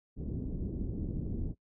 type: low-pass noise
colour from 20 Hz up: pink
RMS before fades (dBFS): -36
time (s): 0.16-1.55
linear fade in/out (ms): 50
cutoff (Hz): 340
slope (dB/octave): 24
effects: noise-tail reverb RT60 0.1 s tail -20 dB re dry